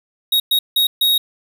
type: tone bursts at uneven times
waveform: square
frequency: 3771 Hz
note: A#7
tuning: 19 cents sharp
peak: -13 dBFS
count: 4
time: 0.32-0.4 / 0.51-0.59 / 0.76-0.87 / 1.01-1.18 s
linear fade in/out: 5 ms
effects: 9-bit